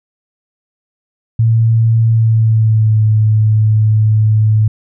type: tone with pitch glide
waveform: sine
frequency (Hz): 113.5 to 108.25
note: A#2 to A2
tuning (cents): -46 to -28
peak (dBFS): -7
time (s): 1.39-4.68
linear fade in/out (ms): 5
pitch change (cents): -82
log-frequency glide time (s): 2.08-3.02
effects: none